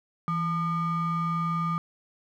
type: ring-modulated tone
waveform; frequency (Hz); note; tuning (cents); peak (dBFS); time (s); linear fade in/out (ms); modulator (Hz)
triangle; 523.3; C5; 0; -20; 0.28-1.78; 0; 689
effects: none